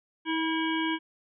harmonic tone with a mistuned harmonic, 324.3 Hz, E4, 28 cents flat, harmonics 1 / 3 / 5 / 7 / 9 / 10, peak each -28 / -33 / -35 / -36 / -38 / -38 dBFS, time 0.25-0.99 s, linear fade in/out 50 ms, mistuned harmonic 1, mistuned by -19 cents, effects none

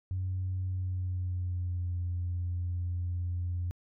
sine tone with pitch glide, 92.8 to 88.25 Hz, F#2 to F2, +6 to +19 cents, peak -29 dBFS, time 0.11-3.71 s, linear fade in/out 0 ms, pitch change -87 cents, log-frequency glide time 0.67-1.94 s, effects tanh soft clip ceiling -26 dBFS

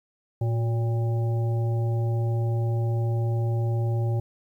harmonic tone with a mistuned harmonic, 114.3 Hz, A#2, 34 cents flat, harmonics 1 / 3 / 5 / 7, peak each -22 / -35 / -38 / -40 dBFS, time 0.41-4.2 s, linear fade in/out 5 ms, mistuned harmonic 3, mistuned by +92 cents, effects 10-bit

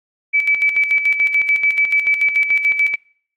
sine tone with tremolo, 2300 Hz, D7, 37 cents flat, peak -11 dBFS, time 0.33-2.96 s, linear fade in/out 20 ms, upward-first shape square, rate 6.9 Hz, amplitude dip 60%, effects noise-tail reverb RT60 0.6 s tail -26 dB re dry + AAC 64 kbps

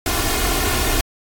pink noise with comb filter, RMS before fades -19 dBFS, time 0.06-1.01 s, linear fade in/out 2 ms, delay 2.8 ms, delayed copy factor +0.7, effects AAC 64 kbps

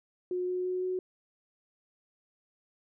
sine tone with pitch steps, 361.8 / 364.1 / 366.4 / 368.8 Hz, F#4 / F#4 / F#4 / F#4, -39 / -28 / -17 / -6 cents, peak -29 dBFS, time 0.31-0.99 s, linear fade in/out 2 ms, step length 170 ms, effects none

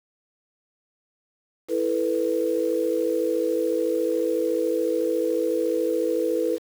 sine chord, E suspended fourth, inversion none, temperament equal, 329.6 / 440 / 493.9 Hz, E4 / A4 / B4, 0 / 0 / 0 cents, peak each -26 / -26 / -24 dBFS, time 1.68-6.59 s, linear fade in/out 50 ms, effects 7-bit

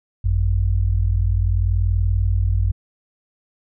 sine tone pair together, 51.91 / 92.5 Hz, G#1 / F#2, 0 / 0 cents, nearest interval minor seventh, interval 1000 cents, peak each -18 dBFS, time 0.24-2.72 s, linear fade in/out 10 ms, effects none

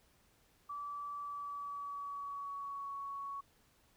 sine tone with pitch glide, 1156 to 1115.3 Hz, D6 to C#6, -28 to +10 cents, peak -40 dBFS, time 0.69-3.41 s, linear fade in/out 10 ms, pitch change -62 cents, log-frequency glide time 1.2-2.94 s, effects pink hiss -70 dBFS RMS until 3.96 s

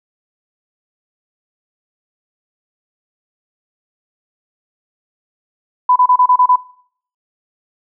sine tone bursts, 998 Hz, B5, 18 cents sharp, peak -7 dBFS, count 7, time 5.89-6.559 s, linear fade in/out 5 ms, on 69 ms, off 31 ms, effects noise-tail reverb RT60 0.6 s tail -22 dB re dry

